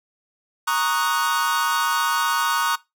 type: chord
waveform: 45% pulse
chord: D# minor seventh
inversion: second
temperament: equal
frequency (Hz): 932.3 / 1108.7 / 1244.5 / 1480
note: A#5 / C#6 / D#6 / F#6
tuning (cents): 0 / 0 / 0 / 0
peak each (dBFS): -25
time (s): 0.67-2.76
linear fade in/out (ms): 10
effects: noise-tail reverb RT60 0.2 s tail -20 dB re dry